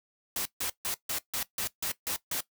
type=noise bursts; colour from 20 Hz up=white; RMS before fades=-32 dBFS; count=9; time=0.36-2.406 s; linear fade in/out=2 ms; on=94 ms; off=150 ms; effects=noise-tail reverb RT60 0.1 s tail -17 dB re dry